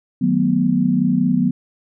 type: chord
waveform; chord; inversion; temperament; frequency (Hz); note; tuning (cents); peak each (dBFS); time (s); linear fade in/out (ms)
sine; B dominant seventh; first; just; 154.34 / 185.21 / 222.2 / 246.9; D#3 / F#3 / A3 / B3; -14 / +2 / +17 / 0; -23 / -18 / -23 / -17; 0.21-1.51; 10
effects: none